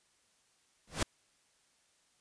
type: noise with exponential growth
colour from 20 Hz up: pink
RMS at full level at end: -26 dBFS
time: 0.87-1.03 s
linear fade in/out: 5 ms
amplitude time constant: 34 ms
effects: white hiss -71 dBFS RMS until 2.2 s + resampled to 22050 Hz